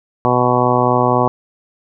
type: harmonic tone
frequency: 123.9 Hz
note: B2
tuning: 6 cents sharp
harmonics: 1 / 2 / 3 / 4 / 5 / 6 / 7 / 8 / 9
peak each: -20 / -20 / -20 / -20 / -20 / -20 / -20 / -20 / -20 dBFS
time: 0.25-1.28 s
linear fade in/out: 0 ms
effects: none